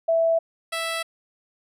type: tone pair in turn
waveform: sine / 10% pulse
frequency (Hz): 659.3 / 659.3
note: E5 / E5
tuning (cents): 0 / 0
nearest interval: unison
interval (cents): 0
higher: neither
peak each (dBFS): -17 / -17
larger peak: neither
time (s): 0.08-0.39 / 0.72-1.03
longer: neither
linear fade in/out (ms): 10
effects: resampled to 32000 Hz